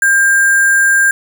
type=tone with sample-and-hold; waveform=sine; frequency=1600 Hz; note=G6; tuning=35 cents sharp; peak=-7 dBFS; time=0.02-1.11 s; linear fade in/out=2 ms; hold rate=8820 Hz; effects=none